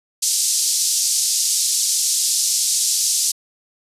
pink band-pass noise, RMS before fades -19 dBFS, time 0.22-3.32 s, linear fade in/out 10 ms, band 5000 to 10000 Hz, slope 24 dB/octave, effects resampled to 32000 Hz

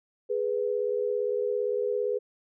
sine tone pair together, 416 / 493.6 Hz, G#4 / B4, +3 / -1 cents, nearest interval minor third, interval 296 cents, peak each -28 dBFS, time 0.29-2.19 s, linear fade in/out 20 ms, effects none

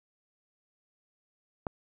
click, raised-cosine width 1 ms, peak -18 dBFS, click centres 1.668 s, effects none

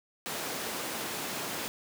pink high-pass noise, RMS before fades -36 dBFS, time 0.26-1.68 s, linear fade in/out 0 ms, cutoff 240 Hz, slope 12 dB/octave, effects none

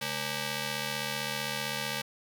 5% pulse ring-modulated tone, 349.2 Hz, F4, in tune, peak -17 dBFS, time 0.01-2.02 s, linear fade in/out 10 ms, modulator 1260 Hz, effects none

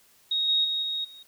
sine tone with level steps, 3757 Hz, A#7, 13 cents sharp, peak -23 / -20 / -25 / -27 / -44 dBFS, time 0.31-1.23 s, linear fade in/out 5 ms, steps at 0.48 / 0.64 / 0.82 / 1.04 s, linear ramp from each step 10 ms, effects white hiss -60 dBFS RMS until 1.27 s

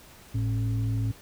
sine tone with frequency modulation, 110.4 Hz, A2, 6 cents sharp, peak -24 dBFS, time 0.34-1.12 s, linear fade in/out 10 ms, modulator 162 Hz, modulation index 0.52, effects pink hiss -51 dBFS RMS until 1.21 s

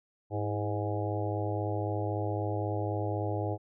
harmonic tone with a mistuned harmonic, 103.83 Hz, G#2, in tune, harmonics 1 / 3 / 4 / 5 / 6 / 7 / 8, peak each -32 / -37 / -38 / -39 / -40 / -40 / -41 dBFS, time 0.3-3.58 s, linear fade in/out 50 ms, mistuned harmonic 3, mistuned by +53 cents, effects none

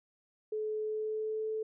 sine tone with pitch glide, 430.2 to 436.7 Hz, A4 to A4, -39 to -13 cents, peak -32 dBFS, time 0.52-1.63 s, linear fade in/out 5 ms, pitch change +26 cents, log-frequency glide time 0.83-1.49 s, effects none

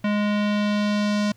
square tone with low-pass filter sweep, 207.6 Hz, G#3, in tune, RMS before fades -22 dBFS, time 0.04-1.32 s, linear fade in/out 5 ms, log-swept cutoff 2600 to 5600 Hz, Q 1.4, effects added 113 Hz sine -53 dBFS peak until 1.36 s + pink hiss -60 dBFS RMS until 1.36 s

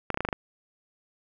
clicks, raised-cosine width 0.5 ms, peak -12 dBFS, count 7, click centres 0.103 / 0.144 / 0.174 / 0.206 / 0.25 / 0.288 / 0.328 s, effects none

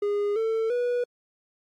triangle tone with pitch steps, 409.9 / 447 / 487.5 Hz, G#4 / A4 / B4, -23 / +27 / -23 cents, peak -21 dBFS, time 0.02-1.04 s, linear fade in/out 5 ms, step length 340 ms, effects AAC 64 kbps

